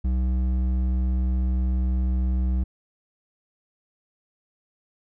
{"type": "tone with hard clipping", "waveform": "sine", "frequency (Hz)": 63.1, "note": "B1", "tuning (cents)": 38, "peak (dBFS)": -22, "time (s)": [0.04, 2.64], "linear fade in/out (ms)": 10, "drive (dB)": 8, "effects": []}